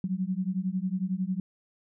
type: beating tone pair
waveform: sine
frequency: 181.2 / 192.2 Hz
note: F#3 / G3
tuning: -36 / -34 cents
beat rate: 11 Hz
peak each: -30 dBFS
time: 0.04-1.4 s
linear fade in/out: 2 ms
effects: none